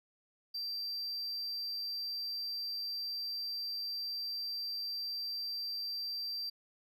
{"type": "tone", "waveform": "triangle", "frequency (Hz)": 4699, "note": "D8", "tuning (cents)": 0, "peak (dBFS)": -35, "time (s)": [0.54, 6.5], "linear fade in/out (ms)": 10, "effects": []}